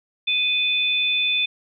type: tone pair together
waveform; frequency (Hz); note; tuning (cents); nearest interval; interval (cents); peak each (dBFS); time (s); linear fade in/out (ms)
sine; 2489 / 3520; D#7 / A7; 0 / 0; tritone; 600; -21; 0.27-1.46; 10
effects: none